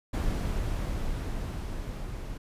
brown noise with level ramp, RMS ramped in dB -28 to -37 dBFS, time 0.13-2.38 s, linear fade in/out 10 ms, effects resampled to 32000 Hz

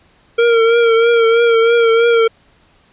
square tone with vibrato, 461.8 Hz, A#4, 16 cents flat, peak -9 dBFS, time 0.38-2.28 s, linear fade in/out 10 ms, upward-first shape triangle, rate 3.1 Hz, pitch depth 45 cents each way, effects pink hiss -52 dBFS RMS until 2.92 s + resampled to 8000 Hz

